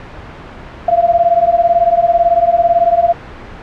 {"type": "beating tone pair", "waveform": "sine", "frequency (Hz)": [677, 695], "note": ["E5", "F5"], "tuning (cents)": [46, -9], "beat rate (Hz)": 18, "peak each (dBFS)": -11, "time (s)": [0.88, 3.13], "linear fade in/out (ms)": 5, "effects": ["pink hiss -31 dBFS RMS until 3.62 s", "low-pass 2000 Hz 12 dB/octave"]}